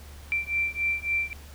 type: beating tone pair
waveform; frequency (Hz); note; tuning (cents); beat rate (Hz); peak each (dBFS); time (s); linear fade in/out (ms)
sine; 2348 / 2351.6; D7 / D7; -1 / +2; 3.6; -28; 0.32-1.33; 0
effects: added 72 Hz sine -43 dBFS peak until 1.54 s + pink hiss -50 dBFS RMS until 1.54 s